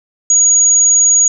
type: tone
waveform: sine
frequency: 6740 Hz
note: G#8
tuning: 25 cents sharp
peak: -6 dBFS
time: 0.3-1.28 s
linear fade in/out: 2 ms
effects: none